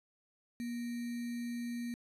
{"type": "tone with sample-and-hold", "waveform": "sine", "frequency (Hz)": 238.5, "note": "A#3", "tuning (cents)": 40, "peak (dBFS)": -36, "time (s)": [0.6, 1.94], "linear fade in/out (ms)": 0, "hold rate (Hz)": 2100, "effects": ["resampled to 32000 Hz"]}